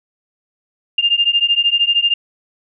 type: beating tone pair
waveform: sine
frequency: 2800 / 2813 Hz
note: F7 / F7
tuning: +4 / +12 cents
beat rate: 13 Hz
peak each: -15 dBFS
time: 0.98-2.14 s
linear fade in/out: 5 ms
effects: none